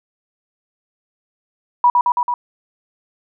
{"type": "tone with echo", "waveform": "sine", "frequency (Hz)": 972, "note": "B5", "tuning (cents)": -28, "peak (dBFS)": -8, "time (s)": [1.84, 1.9], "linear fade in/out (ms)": 2, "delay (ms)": 110, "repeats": 4, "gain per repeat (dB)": -2, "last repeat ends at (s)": 2.34, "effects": []}